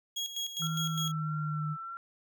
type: tone with tremolo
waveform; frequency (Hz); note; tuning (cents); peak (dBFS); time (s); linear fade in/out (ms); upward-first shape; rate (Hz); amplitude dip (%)
30% pulse; 3304; G#7; -10; -29; 0.16-1.12; 10; square; 4.9; 65
type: tone with pitch glide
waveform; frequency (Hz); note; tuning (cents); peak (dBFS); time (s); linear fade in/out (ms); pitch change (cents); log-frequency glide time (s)
sine; 160 to 152.16; D#3 to D#3; +49 to -38; -31; 0.59-1.77; 50; -87; 0.9-1.42
type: tone with vibrato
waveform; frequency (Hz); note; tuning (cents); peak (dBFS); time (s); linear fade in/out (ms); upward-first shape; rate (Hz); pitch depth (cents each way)
sine; 1351; E6; +42; -38; 0.62-1.97; 0; sine; 1.6; 29
effects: none